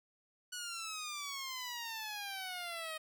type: exponential sweep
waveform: 10% pulse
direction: down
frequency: 1480 to 622.3 Hz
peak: -32 dBFS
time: 0.52-2.98 s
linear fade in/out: 10 ms
effects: none